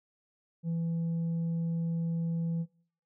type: tone with tanh clipping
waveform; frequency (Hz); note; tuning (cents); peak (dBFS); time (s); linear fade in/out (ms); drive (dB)
sine; 166.5; E3; +18; -30; 0.63-2.66; 50; 3
effects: noise-tail reverb RT60 0.5 s tail -20 dB re dry